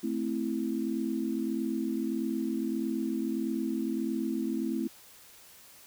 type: chord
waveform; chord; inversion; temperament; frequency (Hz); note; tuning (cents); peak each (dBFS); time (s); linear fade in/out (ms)
sine; A minor; none; equal; 220 / 261.6 / 329.6; A3 / C4 / E4; 0 / 0 / 0; -33; 0.03-4.88; 10
effects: white hiss -54 dBFS RMS until 5.86 s